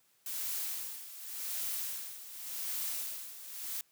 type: noise with tremolo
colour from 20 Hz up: blue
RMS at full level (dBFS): -36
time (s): 0.26-3.81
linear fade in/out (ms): 2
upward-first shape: sine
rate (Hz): 0.88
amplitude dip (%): 75
effects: white hiss -70 dBFS RMS until 3.91 s + high-pass 80 Hz 12 dB/octave